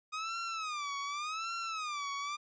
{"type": "tone with vibrato", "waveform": "sawtooth", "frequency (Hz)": 1237, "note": "D#6", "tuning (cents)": -10, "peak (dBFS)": -32, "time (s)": [0.12, 2.37], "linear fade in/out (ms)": 20, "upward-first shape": "sine", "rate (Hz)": 0.87, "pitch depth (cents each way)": 170, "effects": ["resampled to 16000 Hz"]}